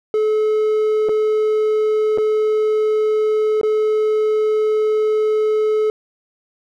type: tone with dropouts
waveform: triangle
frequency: 430.4 Hz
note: A4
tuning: 38 cents flat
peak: -12 dBFS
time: 0.14-5.9 s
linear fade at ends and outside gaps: 1 ms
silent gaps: 1.087-1.092 / 2.176-2.183 / 3.613-3.632 s
effects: none